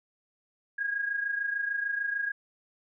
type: tone pair together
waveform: sine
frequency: 1634.5 / 1661.2 Hz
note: G#6 / G#6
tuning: -28 / 0 cents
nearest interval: unison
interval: 28 cents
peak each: -29 / -35 dBFS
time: 0.78-2.32 s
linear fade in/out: 10 ms
effects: none